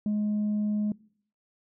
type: tone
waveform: sine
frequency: 209.8 Hz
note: G#3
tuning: 18 cents sharp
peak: -22 dBFS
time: 0.06-0.92 s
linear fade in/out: 2 ms
effects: noise-tail reverb RT60 0.6 s tail -24 dB re dry + tanh soft clip ceiling -23 dBFS